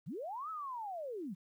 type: linear two-way sweep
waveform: sine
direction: up then down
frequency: 108.8 to 1318.5 to 157.8 Hz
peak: -39 dBFS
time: 0.06-1.35 s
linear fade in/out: 20 ms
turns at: 0.5 s
effects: 12-bit